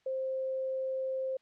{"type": "tone", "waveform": "sine", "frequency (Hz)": 526, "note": "C5", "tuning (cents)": 9, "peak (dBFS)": -31, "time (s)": [0.06, 1.37], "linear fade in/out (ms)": 5, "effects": ["white hiss -72 dBFS RMS until 1.41 s", "low-pass 4000 Hz 12 dB/octave"]}